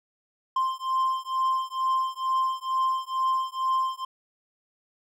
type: beating tone pair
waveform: triangle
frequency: 1046.5 / 1048.7 Hz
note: C6 / C6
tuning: 0 / +4 cents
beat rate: 2.2 Hz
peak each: -25 / -25 dBFS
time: 0.56-4.05 s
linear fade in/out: 5 ms
effects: none